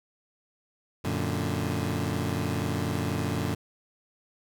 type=chord; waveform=20% pulse; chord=Gb augmented; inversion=none; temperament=equal; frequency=92.5 / 116.54 / 146.83 Hz; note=Gb2 / Bb2 / D3; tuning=0 / 0 / 0 cents; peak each=-26 / -27 / -27 dBFS; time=1.04-3.55 s; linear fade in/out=10 ms; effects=none